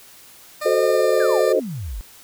20% pulse tone with pitch glide, 605 to 595.6 Hz, D#5 to D5, -49 to +24 cents, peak -20 dBFS, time 0.61-1.53 s, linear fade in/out 10 ms, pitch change -27 cents, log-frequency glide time 0.83-1.28 s
sine chord, F# diminished seventh, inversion none, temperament equal, 370 / 440 / 523.3 / 622.3 Hz, F#4 / A4 / C5 / Eb5, 0 / 0 / 0 / 0 cents, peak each -22 / -20 / -19 / -22 dBFS, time 0.65-1.6 s, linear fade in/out 10 ms
sine exponential sweep, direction down, 1720 to 42 Hz, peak -26 dBFS, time 1.2-2.01 s, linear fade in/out 0 ms
effects white hiss -46 dBFS RMS until 2.23 s

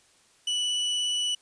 40% pulse tone with vibrato, 2960 Hz, F#7, in tune, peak -24 dBFS, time 0.47-1.35 s, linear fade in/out 5 ms, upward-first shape sine, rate 17 Hz, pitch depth 9 cents each way, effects white hiss -61 dBFS RMS until 1.41 s + resampled to 22050 Hz

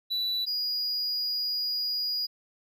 triangle tone pair in turn, 3957 / 4889 Hz, B7 / D#8, +3 / -31 cents, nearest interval major third, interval 366 cents, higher second, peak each -25 / -26 dBFS, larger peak first, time 0.1-0.46 / 0.46-2.27 s, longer second, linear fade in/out 20 ms, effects none

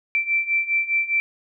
sine beating tone pair, 2337 / 2341.9 Hz, D7 / D7, -9 / -5 cents, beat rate 4.9 Hz, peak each -24 / -21 dBFS, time 0.15-1.2 s, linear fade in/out 0 ms, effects none

